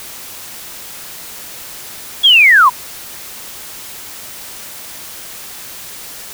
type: linear sweep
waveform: sine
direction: down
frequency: 3411 to 932.3 Hz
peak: -4 dBFS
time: 2.23-2.7 s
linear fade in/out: 20 ms
effects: white hiss -31 dBFS RMS until 6.33 s